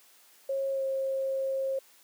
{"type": "tone with pitch glide", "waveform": "sine", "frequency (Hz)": [543, 536.1], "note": ["C#5", "C5"], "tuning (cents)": [-36, 42], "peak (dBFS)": -27, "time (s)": [0.49, 1.79], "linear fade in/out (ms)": 5, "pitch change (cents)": -22, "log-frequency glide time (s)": [0.72, 0.83], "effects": ["white hiss -59 dBFS RMS until 2.03 s", "high-pass 300 Hz 12 dB/octave"]}